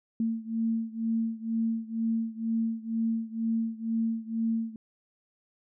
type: beating tone pair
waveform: sine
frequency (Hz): 225.4 / 227.5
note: A3 / A#3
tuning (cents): +42 / -42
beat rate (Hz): 2.1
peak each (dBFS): -29 / -31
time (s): 0.2-4.76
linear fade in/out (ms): 2
effects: none